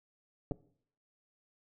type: clicks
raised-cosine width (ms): 2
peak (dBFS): -22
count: 2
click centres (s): 0.512 / 0.519
effects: noise-tail reverb RT60 0.6 s tail -20 dB re dry